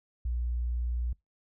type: tone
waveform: sine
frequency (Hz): 59.9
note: A#1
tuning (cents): +48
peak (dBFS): -28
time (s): 0.25-1.13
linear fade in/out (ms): 5
effects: noise-tail reverb RT60 0.2 s tail -25 dB re dry